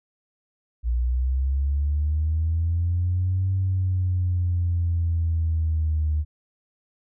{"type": "linear two-way sweep", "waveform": "sine", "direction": "up then down", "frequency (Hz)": [58.27, 95.3, 75.5], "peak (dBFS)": -19, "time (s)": [0.83, 6.25], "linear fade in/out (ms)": 50, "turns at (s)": 3.52, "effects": ["tanh soft clip ceiling -15 dBFS"]}